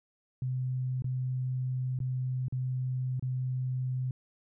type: tone with dropouts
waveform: sine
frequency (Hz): 128.2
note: C3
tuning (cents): -35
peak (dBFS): -29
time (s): 0.42-4.11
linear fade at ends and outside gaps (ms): 2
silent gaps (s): 1.022-1.043 / 1.99-2.002 / 2.483-2.524 / 3.196-3.225
effects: none